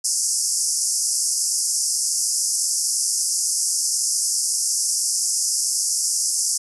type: band-pass noise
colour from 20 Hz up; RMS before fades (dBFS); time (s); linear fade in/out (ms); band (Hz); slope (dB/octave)
pink; -22; 0.04-6.58; 10; 5000 to 11000; 96
effects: none